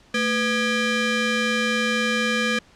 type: ring-modulated tone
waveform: 20% pulse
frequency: 720 Hz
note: F#5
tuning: 47 cents flat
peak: -12 dBFS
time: 0.14-2.59 s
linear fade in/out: 5 ms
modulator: 942 Hz
effects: pink hiss -54 dBFS RMS until 2.75 s + low-pass 6000 Hz 12 dB/octave